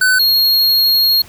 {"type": "tone pair in turn", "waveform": "square", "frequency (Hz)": [1509, 4278], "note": ["F#6", "C8"], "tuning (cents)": [34, 38], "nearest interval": "octave + tritone", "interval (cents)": 1804, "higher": "second", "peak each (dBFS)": -10, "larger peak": "neither", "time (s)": [[0.01, 0.19], [0.19, 1.22]], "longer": "second", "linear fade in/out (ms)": 5, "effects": ["pink hiss -41 dBFS RMS until 1.28 s"]}